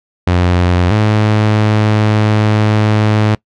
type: tone pair in turn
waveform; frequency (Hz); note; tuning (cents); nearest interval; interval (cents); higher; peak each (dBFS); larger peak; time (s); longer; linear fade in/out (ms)
sawtooth; 89 / 106.92; F2 / A2; +33 / -49; minor third; 318; second; -5; neither; 0.27-0.91 / 0.91-3.35; second; 5
effects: noise-tail reverb RT60 0.1 s tail -23 dB re dry + low-pass 4000 Hz 12 dB/octave

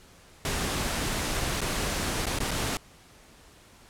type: noise with dropouts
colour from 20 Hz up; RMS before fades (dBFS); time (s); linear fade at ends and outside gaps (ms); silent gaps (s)
pink; -29; 0.45-2.77; 1; 1.607-1.615 / 2.257-2.267 / 2.388-2.403 / 2.509-2.514
effects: pink hiss -54 dBFS RMS until 3.89 s + low-pass 11000 Hz 12 dB/octave

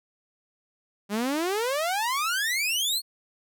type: exponential sweep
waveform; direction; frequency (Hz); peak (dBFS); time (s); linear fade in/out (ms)
sawtooth; up; 196 to 4435; -21; 1.09-3.02; 50
effects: none

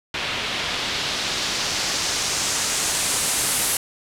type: noise with low-pass filter sweep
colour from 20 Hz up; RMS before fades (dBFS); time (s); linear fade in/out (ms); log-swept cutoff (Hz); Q
white; -24; 0.14-3.77; 2; 3000 to 11000; 1.4
effects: none

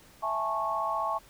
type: chord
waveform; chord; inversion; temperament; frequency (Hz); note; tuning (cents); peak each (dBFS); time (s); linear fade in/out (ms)
sine; A major seventh; second; just; 660 / 825 / 880 / 1100; E5 / G#5 / A5 / C#6; +2 / -12 / 0 / -14; -34 / -36 / -34 / -30; 0.22-1.19; 20
effects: pink hiss -56 dBFS RMS until 1.29 s

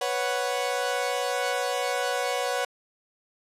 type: chord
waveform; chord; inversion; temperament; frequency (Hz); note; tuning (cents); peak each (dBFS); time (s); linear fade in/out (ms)
sawtooth; B suspended second; none; equal; 493.9 / 554.4 / 740; B4 / C#5 / F#5; 0 / 0 / 0; -26; 0.01-2.65; 5
effects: low-pass 11000 Hz 12 dB/octave

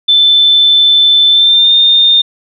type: tone with pitch glide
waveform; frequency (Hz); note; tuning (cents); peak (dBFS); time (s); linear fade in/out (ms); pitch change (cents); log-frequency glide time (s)
sine; 3528 to 3633; A7 to A#7; +4 to -45; -4; 0.08-2.22; 10; +51; 1.3-1.74
effects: none

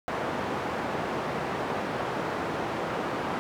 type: band-pass noise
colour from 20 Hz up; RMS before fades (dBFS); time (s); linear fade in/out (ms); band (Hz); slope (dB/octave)
white; -31; 0.08-3.39; 0; 120 to 1000; 12
effects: none

